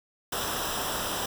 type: noise with comb filter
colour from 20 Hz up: pink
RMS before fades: -31 dBFS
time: 0.32-1.26 s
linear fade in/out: 5 ms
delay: 0.45 ms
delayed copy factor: -0.7
effects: none